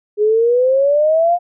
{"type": "exponential sweep", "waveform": "sine", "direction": "up", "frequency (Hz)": [412.1, 713], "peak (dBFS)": -10, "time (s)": [0.17, 1.39], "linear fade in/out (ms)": 50, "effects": []}